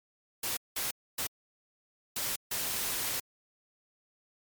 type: noise bursts at uneven times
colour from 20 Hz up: white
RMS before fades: -33 dBFS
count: 5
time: 0.43-0.57 / 0.76-0.91 / 1.18-1.27 / 2.16-2.36 / 2.51-3.2 s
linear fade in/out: 5 ms
effects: MP3 96 kbps